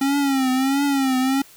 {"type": "tone with vibrato", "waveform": "square", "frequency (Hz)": 270, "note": "C#4", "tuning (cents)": -45, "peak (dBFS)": -18, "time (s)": [0.01, 1.42], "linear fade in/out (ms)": 5, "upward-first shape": "triangle", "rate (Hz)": 1.5, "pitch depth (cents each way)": 100, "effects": ["white hiss -48 dBFS RMS until 1.56 s"]}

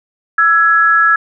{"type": "tone pair together", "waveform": "sine", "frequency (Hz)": [1331.2, 1676], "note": ["E6", "G#6"], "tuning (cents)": [17, 15], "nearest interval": "major third", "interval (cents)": 398, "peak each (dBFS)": -10, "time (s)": [0.38, 1.16], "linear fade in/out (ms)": 5, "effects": []}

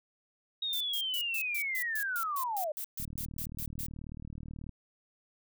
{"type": "linear sweep", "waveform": "sine", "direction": "down", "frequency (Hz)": [3779, 580], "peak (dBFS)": -31, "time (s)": [0.62, 2.72], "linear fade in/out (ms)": 5}
{"type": "noise bursts", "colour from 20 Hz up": "violet", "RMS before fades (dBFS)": -38, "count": 16, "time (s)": [0.73, 3.864], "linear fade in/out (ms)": 0, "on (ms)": 74, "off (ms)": 130}
{"type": "click train", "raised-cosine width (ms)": 5, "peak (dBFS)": -31, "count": 66, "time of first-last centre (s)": [3, 4.693], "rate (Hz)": 38.4}
{"effects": []}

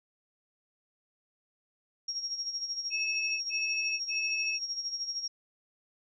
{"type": "tone with tremolo", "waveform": "sine", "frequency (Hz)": 5588, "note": "F8", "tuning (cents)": 0, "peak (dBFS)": -30, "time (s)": [2.08, 5.28], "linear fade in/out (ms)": 5, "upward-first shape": "sine", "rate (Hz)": 13, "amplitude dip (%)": 65}
{"type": "tone bursts", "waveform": "sine", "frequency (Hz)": 2600, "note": "E7", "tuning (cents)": -24, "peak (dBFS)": -30, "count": 3, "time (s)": [2.9, 4.59], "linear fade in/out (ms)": 50, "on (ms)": 510, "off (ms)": 80}
{"effects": []}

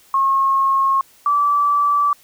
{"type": "tone pair in turn", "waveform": "sine", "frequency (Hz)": [1084, 1157.9], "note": ["C#6", "D6"], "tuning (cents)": [-39, -25], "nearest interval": "minor second", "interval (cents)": 114, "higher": "second", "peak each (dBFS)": -13, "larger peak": "neither", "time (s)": [[0.14, 1.01], [1.26, 2.13]], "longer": "neither", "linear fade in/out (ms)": 2, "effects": ["white hiss -51 dBFS RMS until 2.23 s"]}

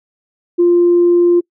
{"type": "tone", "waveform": "sine", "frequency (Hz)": 348.5, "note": "F4", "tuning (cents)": -4, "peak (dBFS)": -6, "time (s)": [0.58, 1.41], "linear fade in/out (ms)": 20, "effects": ["noise-tail reverb RT60 0.1 s tail -26 dB re dry", "tanh soft clip ceiling -3 dBFS"]}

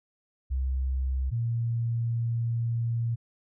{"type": "tone pair in turn", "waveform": "sine", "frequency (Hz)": [65.41, 116.55], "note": ["C2", "A#2"], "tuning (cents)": [0, 0], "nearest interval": "minor seventh", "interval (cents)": 1000, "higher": "second", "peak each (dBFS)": -25, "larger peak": "neither", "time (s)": [[0.5, 1.31], [1.31, 3.16]], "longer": "second", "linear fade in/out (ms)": 20, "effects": []}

